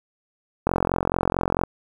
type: click train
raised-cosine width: 1 ms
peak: -6 dBFS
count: 44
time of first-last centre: 0.67-1.636 s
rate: 44.5 Hz
effects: 7-bit